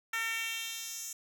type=tone with high-pass filter sweep; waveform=10% pulse; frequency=453.8 Hz; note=A#4; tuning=47 cents flat; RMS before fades=-37 dBFS; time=0.13-1.13 s; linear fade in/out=5 ms; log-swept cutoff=1600 to 6900 Hz; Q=1.9; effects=none